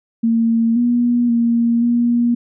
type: tone with pitch steps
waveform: sine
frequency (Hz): 228.7 / 240.8 / 233.8 / 238.2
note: A#3 / B3 / A#3 / A#3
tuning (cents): -33 / -44 / +5 / +38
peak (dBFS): -12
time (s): 0.23-2.35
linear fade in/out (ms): 10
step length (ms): 530
effects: none